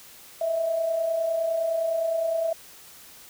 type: tone pair together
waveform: sine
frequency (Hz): 629.5 / 659.3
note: D#5 / E5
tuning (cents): +20 / 0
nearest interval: minor second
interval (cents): 80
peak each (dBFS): -33 / -23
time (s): 0.41-2.53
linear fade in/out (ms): 5
effects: white hiss -48 dBFS RMS until 3.29 s